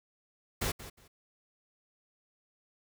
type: noise with echo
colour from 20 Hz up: pink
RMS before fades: -32 dBFS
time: 0.61-0.72 s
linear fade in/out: 10 ms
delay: 180 ms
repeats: 2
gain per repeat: -14 dB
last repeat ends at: 1.08 s
effects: none